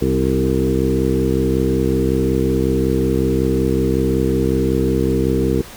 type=harmonic tone with a mistuned harmonic; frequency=65.4 Hz; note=C2; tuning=in tune; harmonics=1 / 2 / 3 / 4 / 5 / 6 / 7; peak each=-22 / -22 / -22 / -22 / -22 / -22 / -22 dBFS; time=0.01-5.62 s; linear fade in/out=10 ms; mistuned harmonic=5; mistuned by=+20 cents; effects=pink hiss -37 dBFS RMS until 5.76 s